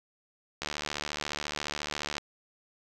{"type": "click train", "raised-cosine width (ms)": 0.2, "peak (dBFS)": -15, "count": 117, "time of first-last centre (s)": [0.62, 2.181], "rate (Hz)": 74.3, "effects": []}